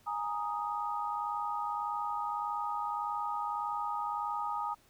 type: chord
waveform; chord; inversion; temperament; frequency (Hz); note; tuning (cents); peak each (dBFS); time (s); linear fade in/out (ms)
sine; Ab suspended second; none; equal; 830.6 / 932.3 / 1244.5; Ab5 / Bb5 / Eb6; 0 / 0 / 0; -37 / -37 / -36; 0.06-4.75; 20
effects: pink hiss -65 dBFS RMS until 4.89 s